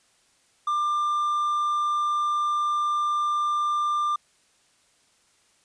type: tone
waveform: triangle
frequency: 1192 Hz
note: D6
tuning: 25 cents sharp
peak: -20 dBFS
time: 0.67-4.16 s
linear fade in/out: 5 ms
effects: white hiss -63 dBFS RMS until 5.64 s + resampled to 22050 Hz